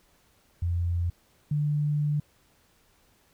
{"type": "tone pair in turn", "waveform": "sine", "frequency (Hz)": [86.4, 148.03], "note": ["F2", "D3"], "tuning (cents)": [-18, 14], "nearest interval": "major sixth", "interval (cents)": 932, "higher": "second", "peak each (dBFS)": [-24, -23], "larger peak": "second", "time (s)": [[0.62, 1.1], [1.51, 2.2]], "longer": "second", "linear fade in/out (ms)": 5, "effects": ["pink hiss -64 dBFS RMS until 3.33 s"]}